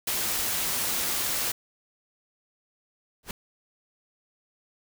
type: noise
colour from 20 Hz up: white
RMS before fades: -28 dBFS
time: 0.07-1.52 s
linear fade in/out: 5 ms
type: noise with exponential growth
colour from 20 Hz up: pink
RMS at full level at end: -29 dBFS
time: 3.23-3.31 s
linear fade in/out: 2 ms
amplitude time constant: 17 ms
effects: none